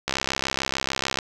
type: click train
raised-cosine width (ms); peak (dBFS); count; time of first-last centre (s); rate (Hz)
0.2; -6; 75; 0.08-1.188; 66.8
effects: none